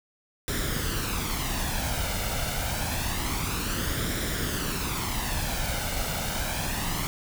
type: noise with flanger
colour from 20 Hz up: pink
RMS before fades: -29 dBFS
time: 0.48-7.07 s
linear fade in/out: 0 ms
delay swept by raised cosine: 0.55 to 1.4 ms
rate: 0.27 Hz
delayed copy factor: +0.55
effects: none